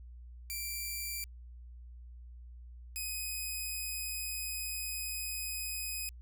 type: tone pair in turn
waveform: 5% pulse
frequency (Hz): 2349 / 2513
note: D7 / D#7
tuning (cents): 0 / +17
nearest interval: minor second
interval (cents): 117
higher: second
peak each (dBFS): -27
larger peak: neither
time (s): 0.5-1.24 / 2.96-6.09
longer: second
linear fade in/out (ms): 0
effects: added 60 Hz sine -47 dBFS peak until 6.21 s